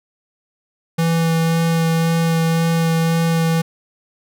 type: tone with vibrato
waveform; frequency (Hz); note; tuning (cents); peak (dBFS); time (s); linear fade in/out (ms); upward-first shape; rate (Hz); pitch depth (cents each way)
square; 164.81; E3; 0; -15; 0.98-3.62; 10; sine; 1.9; 10
effects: none